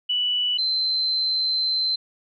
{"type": "tone pair in turn", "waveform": "sine", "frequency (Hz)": [2960, 4089], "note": ["F#7", "C8"], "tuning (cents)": [0, -41], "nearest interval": "tritone", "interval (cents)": 559, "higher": "second", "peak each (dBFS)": -20, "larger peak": "neither", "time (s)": [[0.09, 0.58], [0.58, 1.96]], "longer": "second", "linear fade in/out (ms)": 10, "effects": []}